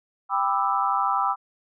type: chord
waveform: sine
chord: E minor seventh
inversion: first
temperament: just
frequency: 791.1 / 988.9 / 1186.7 / 1318.5 Hz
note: G5 / B5 / D6 / E6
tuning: +16 / +2 / +18 / 0 cents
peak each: -26 dBFS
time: 0.29-1.36 s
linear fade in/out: 50 ms
effects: none